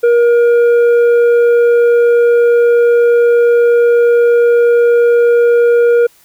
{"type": "tone with tanh clipping", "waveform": "triangle", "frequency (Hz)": 474.2, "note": "A#4", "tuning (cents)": 30, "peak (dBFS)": -7, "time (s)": [0.03, 6.07], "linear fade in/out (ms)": 10, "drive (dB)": 10, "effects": ["white hiss -48 dBFS RMS until 6.24 s"]}